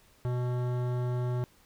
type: tone with hard clipping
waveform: sine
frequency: 123.7 Hz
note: B2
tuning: 3 cents sharp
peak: -30 dBFS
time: 0.25-1.44 s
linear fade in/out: 0 ms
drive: 16 dB
effects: pink hiss -62 dBFS RMS until 1.65 s